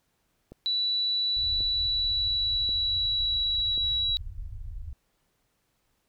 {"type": "click train", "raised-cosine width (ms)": 2, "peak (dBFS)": -30, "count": 4, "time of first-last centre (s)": [0.52, 3.777], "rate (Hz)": 0.921}
{"type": "tone with pitch glide", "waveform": "sine", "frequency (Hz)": [3947, 3899], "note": ["B7", "B7"], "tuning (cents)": [-2, -23], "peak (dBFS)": -24, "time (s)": [0.66, 4.17], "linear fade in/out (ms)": 0, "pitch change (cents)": -21, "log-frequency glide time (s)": [1.6, 3.96]}
{"type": "low-pass noise", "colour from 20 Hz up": "pink", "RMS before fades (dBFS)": -38, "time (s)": [1.36, 4.93], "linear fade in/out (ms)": 0, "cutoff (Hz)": 100, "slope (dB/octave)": 48}
{"effects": ["pink hiss -73 dBFS RMS until 6.08 s"]}